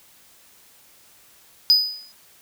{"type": "tone with exponential decay", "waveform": "triangle", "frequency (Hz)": 4978, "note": "D#8", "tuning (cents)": 0, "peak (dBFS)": -8, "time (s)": [1.7, 2.12], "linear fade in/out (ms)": 0, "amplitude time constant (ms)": 90, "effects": ["white hiss -53 dBFS RMS until 2.41 s"]}